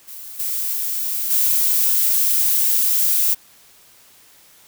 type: noise with level steps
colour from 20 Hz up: violet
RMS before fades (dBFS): -35 / -23 / -17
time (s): 0.07-3.35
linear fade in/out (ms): 20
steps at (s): 0.39 / 1.3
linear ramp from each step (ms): 10
effects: white hiss -50 dBFS RMS until 4.67 s